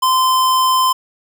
square tone, 1033 Hz, C6, 22 cents flat, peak -12 dBFS, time 0.02-0.93 s, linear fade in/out 10 ms, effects none

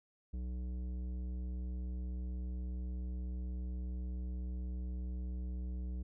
sine tone with tanh clipping, 61.74 Hz, B1, in tune, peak -39 dBFS, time 0.33-6.03 s, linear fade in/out 10 ms, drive 12 dB, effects none

